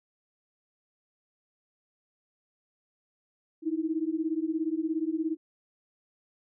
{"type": "beating tone pair", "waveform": "sine", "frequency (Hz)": [311.1, 328.1], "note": ["D#4", "E4"], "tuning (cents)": [0, -8], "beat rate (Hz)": 17, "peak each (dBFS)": -30, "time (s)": [3.62, 5.37], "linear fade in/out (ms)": 50, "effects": []}